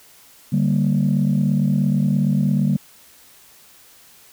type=chord; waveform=sine; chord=G minor; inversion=second; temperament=equal; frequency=146.83 / 196 / 233.1 Hz; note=D3 / G3 / Bb3; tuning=0 / 0 / 0 cents; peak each=-18 / -18 / -21 dBFS; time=0.52-2.77 s; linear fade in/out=10 ms; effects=tanh soft clip ceiling -9 dBFS + white hiss -49 dBFS RMS until 4.32 s